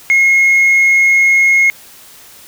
sine tone with tanh clipping, 2159 Hz, C#7, 46 cents flat, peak -7 dBFS, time 0.1-1.7 s, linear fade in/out 0 ms, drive 1 dB, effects white hiss -39 dBFS RMS until 2.47 s

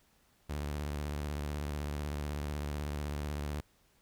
sawtooth tone with vibrato, 73.42 Hz, D2, in tune, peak -31 dBFS, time 0.49-3.61 s, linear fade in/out 10 ms, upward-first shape square, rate 16 Hz, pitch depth 62 cents each way, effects pink hiss -69 dBFS RMS until 4.01 s

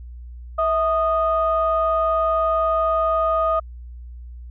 sine tone pair together, 648.5 / 1237 Hz, E5 / D#6, -28 / -10 cents, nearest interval major seventh, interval 1118 cents, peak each -19 dBFS, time 0.58-3.6 s, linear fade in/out 10 ms, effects tanh soft clip ceiling -9 dBFS + added 60 Hz sine -34 dBFS peak until 4.5 s

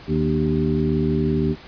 harmonic tone with a mistuned harmonic, 77.78 Hz, D#2, in tune, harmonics 1 / 2 / 3 / 4 / 5, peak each -27 / -22 / -23 / -26 / -24 dBFS, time 0.07-1.56 s, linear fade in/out 50 ms, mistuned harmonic 4, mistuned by -68 cents, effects pink hiss -42 dBFS RMS until 1.67 s + resampled to 11025 Hz

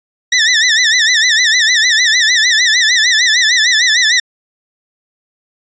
20% pulse tone with vibrato, 1864 Hz, A#6, 1 cent flat, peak -3 dBFS, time 0.32-4.2 s, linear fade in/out 5 ms, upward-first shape sine, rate 6.6 Hz, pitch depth 140 cents each way, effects resampled to 16000 Hz

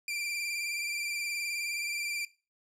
sawtooth tone with vibrato, 2366 Hz, D7, 12 cents sharp, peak -29 dBFS, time 0.08-2.25 s, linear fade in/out 2 ms, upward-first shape sine, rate 19 Hz, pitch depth 37 cents each way, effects noise-tail reverb RT60 0.3 s tail -18 dB re dry + low-pass 12000 Hz 12 dB/octave

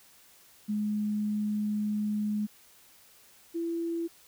sine tone pair in turn, 210 / 335.5 Hz, G#3 / E4, +19 / +31 cents, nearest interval minor sixth, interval 812 cents, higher second, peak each -27 / -29 dBFS, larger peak first, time 0.68-2.47 / 3.54-4.08 s, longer first, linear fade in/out 20 ms, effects white hiss -58 dBFS RMS until 4.27 s

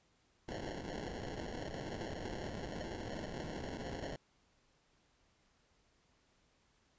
white noise with sample-and-hold, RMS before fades -43 dBFS, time 0.48-4.16 s, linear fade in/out 5 ms, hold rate 1225 Hz, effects pink hiss -73 dBFS RMS until 6.98 s + resampled to 16000 Hz

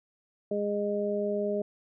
harmonic tone, 205.4 Hz, G#3, 19 cents flat, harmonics 1 / 2 / 3, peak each -33 / -30 / -31 dBFS, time 0.51-1.62 s, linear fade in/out 5 ms, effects none

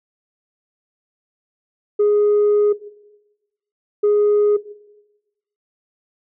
sine tone bursts at uneven times, 415.3 Hz, G#4, in tune, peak -10 dBFS, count 2, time 1.99-2.73 / 4.03-4.57 s, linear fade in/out 10 ms, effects noise-tail reverb RT60 1.0 s tail -17 dB re dry + tanh soft clip ceiling -10 dBFS

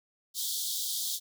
pink high-pass noise, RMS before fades -33 dBFS, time 0.34-1.2 s, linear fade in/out 50 ms, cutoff 3300 Hz, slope 96 dB/octave, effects none

